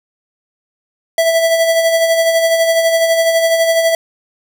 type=tone with tremolo; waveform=square; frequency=659.3 Hz; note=E5; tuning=in tune; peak=-9 dBFS; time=1.18-3.95 s; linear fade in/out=2 ms; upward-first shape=sine; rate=12 Hz; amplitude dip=45%; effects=none